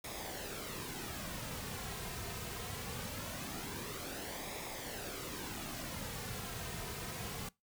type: noise with flanger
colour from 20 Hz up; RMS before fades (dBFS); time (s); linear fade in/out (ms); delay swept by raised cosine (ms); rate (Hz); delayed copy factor
pink; -43; 0.04-7.49; 5; 0.67 to 3.57; 0.22; -0.55
effects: noise-tail reverb RT60 0.2 s tail -22 dB re dry